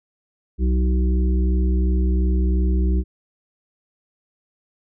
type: harmonic tone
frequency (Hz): 62.8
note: B1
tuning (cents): +30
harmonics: 1 / 3 / 5 / 6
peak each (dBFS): -16 / -26 / -30 / -32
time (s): 0.58-3.04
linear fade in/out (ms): 50
effects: none